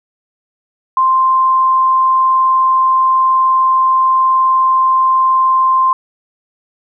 sine tone, 1046.5 Hz, C6, in tune, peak -8 dBFS, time 0.97-5.93 s, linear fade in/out 2 ms, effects none

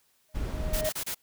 triangle tone with exponential growth, 622.3 Hz, D#5, in tune, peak -23 dBFS, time 0.29-0.89 s, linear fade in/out 0 ms, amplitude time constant 130 ms
brown noise, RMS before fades -31 dBFS, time 0.34-0.88 s, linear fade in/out 20 ms
white noise bursts, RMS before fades -33 dBFS, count 4, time 0.73-1.147 s, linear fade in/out 10 ms, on 84 ms, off 27 ms
effects white hiss -68 dBFS RMS until 1.22 s

